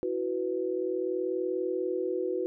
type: chord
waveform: sine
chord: E suspended second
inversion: none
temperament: equal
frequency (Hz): 329.6 / 370 / 493.9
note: E4 / F#4 / B4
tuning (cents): 0 / 0 / 0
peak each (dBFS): -35 / -30 / -33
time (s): 0.03-2.46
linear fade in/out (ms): 0
effects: none